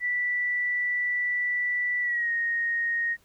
sine tone with pitch glide, 1966 to 1865.3 Hz, B6 to A#6, -8 to +1 cents, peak -24 dBFS, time 0-3.17 s, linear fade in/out 50 ms, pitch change -91 cents, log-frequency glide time 2.01-2.31 s, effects pink hiss -63 dBFS RMS until 3.24 s

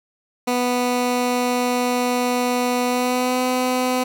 15% pulse tone with pitch glide, 246.9 to 253.3 Hz, B3 to B3, 0 to +44 cents, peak -12 dBFS, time 0.47-4.04 s, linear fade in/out 10 ms, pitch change +44 cents, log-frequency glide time 2.86-3.42 s, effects none

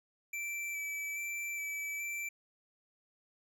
square tone with vibrato, 2322 Hz, D7, 20 cents flat, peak -37 dBFS, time 0.33-2.29 s, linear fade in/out 5 ms, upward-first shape square, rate 1.2 Hz, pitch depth 13 cents each way, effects none

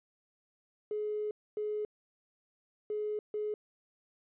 triangle tone bursts at uneven times, 422.4 Hz, G#4, 29 cents sharp, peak -28 dBFS, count 4, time 0.91-1.31 / 1.57-1.85 / 2.9-3.19 / 3.34-3.54 s, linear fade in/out 2 ms, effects tanh soft clip ceiling -30 dBFS + resampled to 8000 Hz

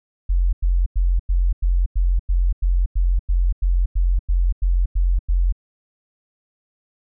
sine tone bursts, 44.19 Hz, F1, 21 cents sharp, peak -14 dBFS, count 16, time 0.29-5.525 s, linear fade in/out 10 ms, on 240 ms, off 93 ms, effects none

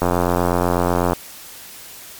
click train, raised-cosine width 1 ms, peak -3 dBFS, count 99, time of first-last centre 0.02-1.132 s, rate 88.1 Hz, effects white hiss -38 dBFS RMS until 2.19 s + MP3 96 kbps

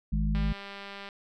harmonic tone, 52.4 Hz, G#1, 16 cents sharp, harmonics 1 / 3 / 4, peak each -26 / -31 / -32 dBFS, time 0.12-0.53 s, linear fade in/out 10 ms
click train, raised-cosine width 0.3 ms, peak -26 dBFS, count 148, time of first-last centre 0.35-1.089 s, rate 199 Hz
effects none

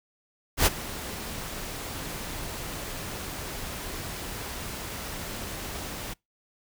pink noise with ADSR envelope, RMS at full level -18 dBFS, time 0.57-6.14 s, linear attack 92 ms, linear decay 26 ms, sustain -18 dB, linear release 12 ms, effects noise-tail reverb RT60 0.2 s tail -26 dB re dry

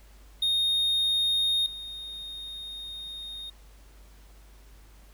triangle tone with level steps, 3701 Hz, A#7, 13 cents flat, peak -21 / -35 dBFS, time 0.42-3.5 s, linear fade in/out 5 ms, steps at 1.66 s, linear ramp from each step 2 ms, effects added 50 Hz sine -50 dBFS peak until 5.13 s + pink hiss -59 dBFS RMS until 5.13 s

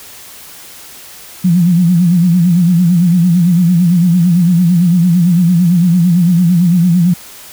sine tone with vibrato, 174.61 Hz, F3, in tune, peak -6 dBFS, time 1.44-7.14 s, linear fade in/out 10 ms, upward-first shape sine, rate 8.9 Hz, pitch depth 100 cents each way, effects white hiss -34 dBFS RMS until 7.52 s

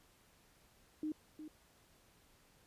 sine tone with echo, 307.6 Hz, D#4, 20 cents flat, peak -36 dBFS, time 1.03-1.12 s, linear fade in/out 2 ms, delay 360 ms, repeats 1, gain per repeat -10 dB, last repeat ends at 1.48 s, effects pink hiss -68 dBFS RMS until 2.66 s + resampled to 32000 Hz

